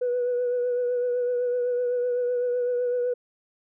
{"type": "tone with vibrato", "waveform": "sine", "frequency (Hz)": 491, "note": "B4", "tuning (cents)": -10, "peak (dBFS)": -21, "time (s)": [0.01, 3.14], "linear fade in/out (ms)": 10, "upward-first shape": "triangle", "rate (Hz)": 7.9, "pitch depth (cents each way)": 30, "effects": ["tanh soft clip ceiling -19 dBFS"]}